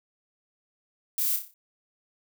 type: noise with echo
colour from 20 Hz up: violet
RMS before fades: -27 dBFS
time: 1.18-1.36 s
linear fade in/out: 2 ms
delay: 30 ms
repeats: 6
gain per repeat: -6 dB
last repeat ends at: 1.54 s
effects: none